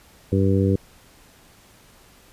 harmonic tone, 97 Hz, G2, 18 cents flat, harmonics 1 / 2 / 3 / 4 / 5, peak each -19 / -22 / -24 / -25 / -26 dBFS, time 0.32-0.76 s, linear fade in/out 5 ms, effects pink hiss -52 dBFS RMS until 2.32 s + resampled to 32000 Hz

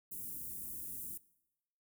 white band-stop noise, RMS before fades -44 dBFS, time 0.11-1.18 s, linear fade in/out 10 ms, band 320 to 9600 Hz, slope 24 dB/octave, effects noise-tail reverb RT60 0.9 s tail -21 dB re dry

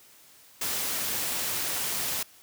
white noise, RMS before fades -30 dBFS, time 0.61-2.23 s, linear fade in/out 5 ms, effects white hiss -55 dBFS RMS until 2.42 s + high-pass 60 Hz 12 dB/octave

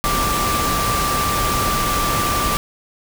sine tone in noise, 1174.7 Hz, D6, in tune, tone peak -20 dBFS, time 0.04-2.57 s, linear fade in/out 0 ms, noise pink, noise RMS -21 dBFS, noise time 0.04-2.57 s, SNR -2 dB, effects none

